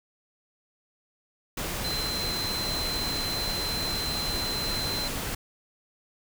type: tone in noise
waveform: sine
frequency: 4080 Hz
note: C8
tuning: 44 cents flat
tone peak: -30 dBFS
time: 1.84-5.08 s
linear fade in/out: 5 ms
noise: pink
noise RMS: -32 dBFS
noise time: 1.57-5.35 s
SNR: -1 dB
effects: none